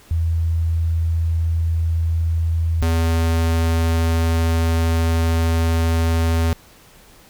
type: tone pair in turn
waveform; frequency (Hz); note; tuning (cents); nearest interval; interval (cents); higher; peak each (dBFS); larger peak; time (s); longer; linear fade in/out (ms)
sine / square; 82.41 / 82.41; E2 / E2; 0 / 0; unison; 0; neither; -16; neither; 0.11-2.82 / 2.82-6.53; second; 0
effects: pink hiss -48 dBFS RMS until 7.29 s